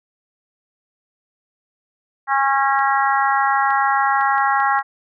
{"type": "harmonic tone", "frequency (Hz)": 273.2, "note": "C#4", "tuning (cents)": -25, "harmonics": [3, 4, 5, 6, 7], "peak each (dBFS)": [-18, -20, -22, -24, -25], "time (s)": [2.27, 4.83], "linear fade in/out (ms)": 50}
{"type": "clicks", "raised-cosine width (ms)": 0.3, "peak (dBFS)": -23, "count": 6, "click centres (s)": [2.791, 3.706, 4.211, 4.381, 4.602, 4.79]}
{"effects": []}